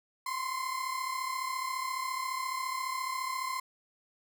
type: tone pair together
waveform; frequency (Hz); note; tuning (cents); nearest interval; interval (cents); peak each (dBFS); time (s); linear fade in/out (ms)
35% pulse; 1030.5 / 1065; C6 / C6; -27 / +30; minor second; 57; -33 / -35; 0.26-3.6; 5
effects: none